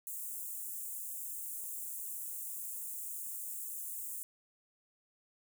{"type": "high-pass noise", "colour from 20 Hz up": "white", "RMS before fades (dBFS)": -42, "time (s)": [0.07, 4.23], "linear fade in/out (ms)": 0, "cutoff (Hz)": 7300, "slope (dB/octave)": 48, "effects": []}